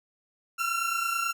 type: tone pair together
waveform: 30% pulse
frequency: 1349.8 / 1379 Hz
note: E6 / F6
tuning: +41 / -22 cents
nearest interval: unison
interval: 37 cents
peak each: -27 dBFS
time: 0.58-1.33 s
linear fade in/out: 20 ms
effects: none